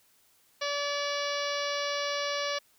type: harmonic tone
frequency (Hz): 575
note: D5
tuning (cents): -37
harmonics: 1 / 2 / 3 / 4 / 5 / 6 / 7 / 8 / 9 / 10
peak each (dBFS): -33 / -36 / -38 / -39 / -40 / -41 / -41 / -42 / -43 / -43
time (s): 0.61-2.59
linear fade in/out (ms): 10
effects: white hiss -65 dBFS RMS until 2.78 s